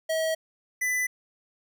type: tone pair in turn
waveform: square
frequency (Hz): 641 / 1997.8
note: E5 / B6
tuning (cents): -49 / +19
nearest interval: octave + minor sixth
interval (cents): 1968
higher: second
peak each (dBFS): -25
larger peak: neither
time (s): 0.09-0.35 / 0.81-1.07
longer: neither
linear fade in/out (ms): 10
effects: none